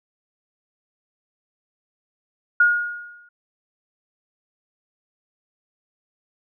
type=tone with exponential decay; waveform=sine; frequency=1434 Hz; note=F6; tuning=45 cents sharp; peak=-10 dBFS; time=2.6-3.29 s; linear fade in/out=5 ms; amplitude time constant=150 ms; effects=none